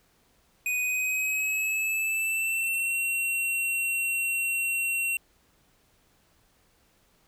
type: tone with pitch glide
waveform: square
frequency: 2489 to 2730 Hz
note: D#7 to F7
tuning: 0 to -40 cents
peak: -26 dBFS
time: 0.66-5.17 s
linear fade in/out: 2 ms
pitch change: +160 cents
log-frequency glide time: 0.8-2.97 s
effects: pink hiss -65 dBFS RMS until 7.27 s